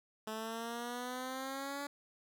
10% pulse exponential sweep, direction up, 216.5 to 286.5 Hz, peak -31 dBFS, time 0.27-1.87 s, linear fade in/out 5 ms, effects none

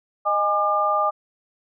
sine tone cluster, 618 / 822 / 1200 Hz, D#5 / G#5 / D6, -12 / -18 / +37 cents, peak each -24 / -24 / -20 dBFS, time 0.25-1.11 s, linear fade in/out 20 ms, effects none

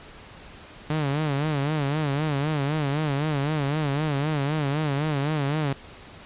sawtooth tone with vibrato, 146.83 Hz, D3, in tune, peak -19 dBFS, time 0.9-5.73 s, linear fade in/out 2 ms, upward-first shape sine, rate 3.9 Hz, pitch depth 120 cents each way, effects pink hiss -45 dBFS RMS until 6.25 s + resampled to 8000 Hz

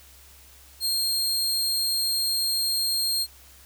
sawtooth tone, 4218 Hz, C8, 13 cents sharp, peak -20 dBFS, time 0.8-3.27 s, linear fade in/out 50 ms, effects added 67 Hz sine -53 dBFS peak until 3.65 s + white hiss -52 dBFS RMS until 3.65 s

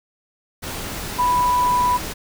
sine tone in noise, 987.8 Hz, B5, in tune, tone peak -15 dBFS, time 1.18-1.98 s, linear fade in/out 20 ms, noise pink, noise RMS -29 dBFS, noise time 0.62-2.14 s, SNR +11 dB, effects none

